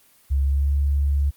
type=tone with pitch glide; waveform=sine; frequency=68.9 to 70.76 Hz; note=C#2 to C#2; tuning=-10 to +36 cents; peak=-17 dBFS; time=0.3-1.31 s; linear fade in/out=20 ms; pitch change=+46 cents; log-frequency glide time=0.44-0.71 s; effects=white hiss -56 dBFS RMS until 1.36 s + Opus 24 kbps